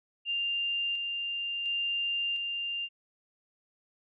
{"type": "tone with tremolo", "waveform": "sine", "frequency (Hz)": 2794, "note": "F7", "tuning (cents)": 0, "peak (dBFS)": -28, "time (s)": [0.25, 2.89], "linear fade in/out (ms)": 50, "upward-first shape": "square", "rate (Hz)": 0.71, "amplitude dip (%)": 30, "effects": []}